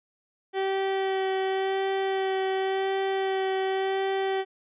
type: tone with vibrato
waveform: 30% pulse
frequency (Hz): 384.4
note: G4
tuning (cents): -34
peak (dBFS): -22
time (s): 0.53-4.45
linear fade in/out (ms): 50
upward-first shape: sine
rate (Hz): 0.91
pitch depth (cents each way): 12
effects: resampled to 8000 Hz